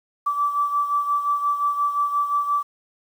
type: beating tone pair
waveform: sine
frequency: 1158 / 1163.7 Hz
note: D6 / D6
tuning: -25 / -16 cents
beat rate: 5.7 Hz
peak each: -20 / -27 dBFS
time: 0.26-2.63 s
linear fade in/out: 10 ms
effects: 8-bit